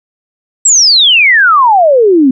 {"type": "exponential sweep", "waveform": "sine", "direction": "down", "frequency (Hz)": [7902, 250], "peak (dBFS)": -3, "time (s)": [0.65, 2.31], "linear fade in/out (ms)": 5, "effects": []}